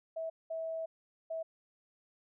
sine tone bursts at uneven times, 650 Hz, E5, 24 cents flat, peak -35 dBFS, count 3, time 0.16-0.3 / 0.5-0.86 / 1.3-1.43 s, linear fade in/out 10 ms, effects none

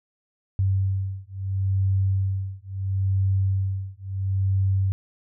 sine beating tone pair, 96 / 96.74 Hz, G2 / G2, -36 / -22 cents, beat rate 0.74 Hz, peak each -24 dBFS, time 0.59-4.92 s, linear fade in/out 0 ms, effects none

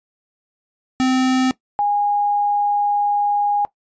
square / sine tone pair in turn, 258.5 / 820.7 Hz, C4 / G#5, -21 / -21 cents, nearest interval octave + minor sixth, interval 2000 cents, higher second, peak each -15 / -15 dBFS, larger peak neither, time 1-1.51 / 1.79-3.65 s, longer second, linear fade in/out 0 ms, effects noise-tail reverb RT60 0.1 s tail -18 dB re dry + resampled to 16000 Hz

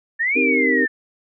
sine exponential two-way sweep, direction up then down, 1760 to 2463 to 1760 Hz, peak -17 dBFS, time 0.19-0.88 s, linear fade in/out 20 ms, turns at 0.38 s
sine chord, C minor seventh, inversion none, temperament equal, 261.6 / 311.1 / 392 / 466.2 Hz, C4 / Eb4 / G4 / Bb4, 0 / 0 / 0 / 0 cents, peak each -21 / -23 / -24 / -23 dBFS, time 0.35-0.86 s, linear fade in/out 20 ms
effects none

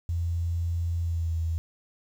sine tone with pitch glide, 84.9 to 82.15 Hz, F2 to E2, -48 to -5 cents, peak -25 dBFS, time 0.09-1.58 s, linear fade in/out 0 ms, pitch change -57 cents, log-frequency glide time 0.99-1.36 s, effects 9-bit

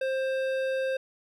triangle tone with hard clipping, 528 Hz, C5, 16 cents sharp, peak -28 dBFS, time 0.01-0.97 s, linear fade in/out 5 ms, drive 16 dB, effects none

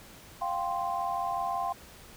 sine chord, F suspended second, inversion none, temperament equal, 698.5 / 784 / 1046.5 Hz, F5 / G5 / C6, 0 / 0 / 0 cents, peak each -33 dBFS, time 0.41-1.73 s, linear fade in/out 10 ms, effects pink hiss -51 dBFS RMS until 2.16 s

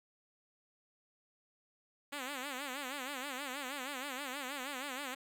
5% pulse tone with vibrato, 270.4 Hz, C#4, 43 cents flat, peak -28 dBFS, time 2.12-5.15 s, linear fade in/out 10 ms, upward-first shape sine, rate 6.3 Hz, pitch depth 140 cents each way, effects none

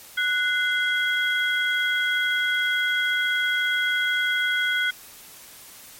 sine tone cluster, 1479 / 2069 / 3296 Hz, F#6 / C7 / G#7, -1 / -20 / -14 cents, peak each -22 / -27 / -27 dBFS, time 0.17-4.91 s, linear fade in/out 10 ms, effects white hiss -45 dBFS RMS until 5.99 s + MP3 64 kbps

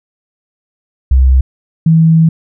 sine tone pair in turn, 65.1 / 162.2 Hz, C2 / E3, -8 / -28 cents, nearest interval octave + major third, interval 1580 cents, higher second, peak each -4 dBFS, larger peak neither, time 1.11-1.41 / 1.86-2.29 s, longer second, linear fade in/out 5 ms, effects none

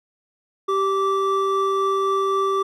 triangle tone pair together, 390 / 1166.2 Hz, G4 / D6, -9 / -13 cents, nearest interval octave + perfect fifth, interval 1896 cents, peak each -19 dBFS, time 0.68-2.63 s, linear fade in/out 10 ms, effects none

